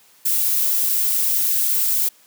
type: noise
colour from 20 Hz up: violet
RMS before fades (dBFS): -19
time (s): 0.25-2.09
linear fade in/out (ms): 10
effects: white hiss -53 dBFS RMS until 2.26 s + high-pass 150 Hz 12 dB/octave